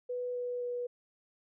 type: tone with pitch steps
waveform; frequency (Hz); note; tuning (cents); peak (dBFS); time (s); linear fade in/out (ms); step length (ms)
sine; 493.9 / 490.8 / 487.7; B4 / B4 / B4; 0 / -11 / -22; -33; 0.09-0.87; 10; 260
effects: none